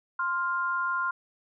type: tone pair together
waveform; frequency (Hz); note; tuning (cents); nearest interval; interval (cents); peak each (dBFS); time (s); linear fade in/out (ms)
sine; 1049 / 1401.6; C6 / F6; +4 / +6; perfect fourth; 502; -29 / -28; 0.19-1.11; 5
effects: none